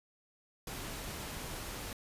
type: noise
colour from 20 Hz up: pink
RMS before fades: -42 dBFS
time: 0.67-1.93 s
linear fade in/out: 2 ms
effects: resampled to 32000 Hz